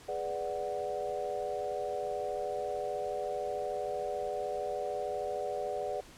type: chord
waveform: sine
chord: G# half-diminished seventh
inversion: none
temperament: equal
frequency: 415.3 / 493.9 / 587.3 / 740 Hz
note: G#4 / B4 / D5 / F#5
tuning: 0 / 0 / 0 / 0 cents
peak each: -39 / -39 / -37 / -38 dBFS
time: 0.08-6.01 s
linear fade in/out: 10 ms
effects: pink hiss -54 dBFS RMS until 6.17 s + low-pass 10000 Hz 12 dB/octave